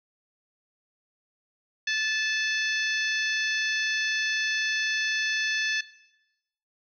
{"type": "harmonic tone", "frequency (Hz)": 872, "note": "A5", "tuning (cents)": -16, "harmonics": [2, 3, 4, 5, 6, 7], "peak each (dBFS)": [-27, -31, -33, -35, -37, -38], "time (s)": [1.87, 5.81], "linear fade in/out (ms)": 5, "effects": ["noise-tail reverb RT60 0.9 s tail -17 dB re dry"]}